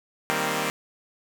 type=chord; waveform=5% pulse; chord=C minor seventh; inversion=first; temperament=equal; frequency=155.56 / 196 / 233.1 / 261.6 Hz; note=Eb3 / G3 / Bb3 / C4; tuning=0 / 0 / 0 / 0 cents; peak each=-19 dBFS; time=0.3-0.7 s; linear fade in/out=0 ms; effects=none